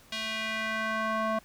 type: tone with band-pass filter sweep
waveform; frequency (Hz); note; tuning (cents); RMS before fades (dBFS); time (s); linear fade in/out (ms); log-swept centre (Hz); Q
square; 220; A3; 0; -31; 0.12-1.39; 5; 3400 to 880; 1.7
effects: pink hiss -57 dBFS RMS until 1.44 s